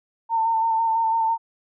sine tone with vibrato, 903 Hz, A5, 45 cents sharp, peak -18 dBFS, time 0.29-1.38 s, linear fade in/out 50 ms, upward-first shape square, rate 6 Hz, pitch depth 21 cents each way, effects none

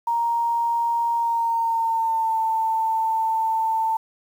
sine tone with pitch glide, 934 to 891.8 Hz, A#5 to A5, +3 to +23 cents, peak -19 dBFS, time 0.07-3.97 s, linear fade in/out 5 ms, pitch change -80 cents, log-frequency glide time 1.15-2.38 s, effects 8-bit

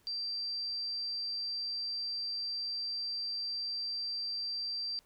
sine tone, 4699 Hz, D8, in tune, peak -34 dBFS, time 0.07-4.99 s, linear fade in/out 0 ms, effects pink hiss -68 dBFS RMS until 5.05 s

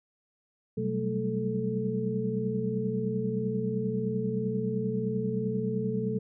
sine tone cluster, 126.8 / 188.7 / 198.7 / 221.7 / 436.5 Hz, B2 / F#3 / G3 / A3 / A4, +46 / +34 / +24 / +13 / -14 cents, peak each -34 / -33 / -36 / -34 / -32 dBFS, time 0.77-6.19 s, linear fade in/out 10 ms, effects none

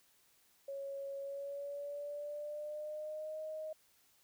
sine tone with pitch glide, 553 to 624.3 Hz, C#5 to D#5, -4 to +6 cents, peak -40 dBFS, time 0.68-3.73 s, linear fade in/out 5 ms, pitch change +210 cents, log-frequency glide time 1.19-3.4 s, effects white hiss -70 dBFS RMS until 4.23 s

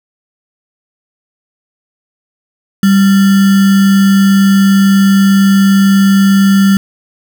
sine tone with sample-and-hold, 196 Hz, G3, in tune, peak -4 dBFS, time 2.83-6.77 s, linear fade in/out 2 ms, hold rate 1575 Hz, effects none

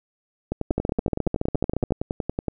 two click trains, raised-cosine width 2 ms, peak -9 / -11 dBFS, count 18 / 22, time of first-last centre 0.71-1.907 / 0.52-2.483 s, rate 14.2 / 10.7 Hz, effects none

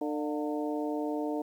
harmonic tone with a mistuned harmonic, 150 Hz, D3, 37 cents sharp, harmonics 2 / 3 / 4 / 5 / 6, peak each -32 / -36 / -38 / -40 / -42 dBFS, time 0.01-1.42 s, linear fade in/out 5 ms, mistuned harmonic 5, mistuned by -74 cents, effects 10-bit

